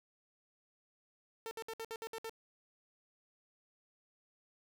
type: tone bursts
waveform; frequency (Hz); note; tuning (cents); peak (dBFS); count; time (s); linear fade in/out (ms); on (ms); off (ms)
sawtooth; 450; A4; +39; -37; 8; 1.46-2.295; 0; 51; 61
effects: 12-bit